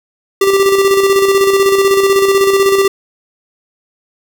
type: tone with tremolo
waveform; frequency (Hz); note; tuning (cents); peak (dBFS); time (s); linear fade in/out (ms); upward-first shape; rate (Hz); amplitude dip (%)
square; 392; G4; 0; -7; 0.41-2.88; 5; square; 16; 40
effects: none